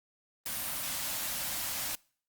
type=band-stop noise; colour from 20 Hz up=white; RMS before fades=-35 dBFS; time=0.46-1.95 s; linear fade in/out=0 ms; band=330 to 510 Hz; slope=96 dB/octave; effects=noise-tail reverb RT60 0.5 s tail -25 dB re dry + Opus 32 kbps